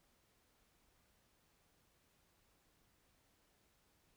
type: silence
effects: pink hiss -75 dBFS RMS until 4.16 s